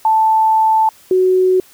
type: tone pair in turn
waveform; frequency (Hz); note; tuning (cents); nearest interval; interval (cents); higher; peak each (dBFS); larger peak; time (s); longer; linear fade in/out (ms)
sine; 880 / 371; A5 / F#4; 0 / +5; octave + minor third; 1495; first; -9; neither; 0.05-0.89 / 1.11-1.6; first; 2
effects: white hiss -46 dBFS RMS until 1.73 s